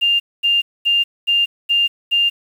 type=tone bursts; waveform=sine; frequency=2800 Hz; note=F7; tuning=4 cents sharp; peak=-12 dBFS; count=6; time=0.01-2.3 s; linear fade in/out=20 ms; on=190 ms; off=230 ms; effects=7-bit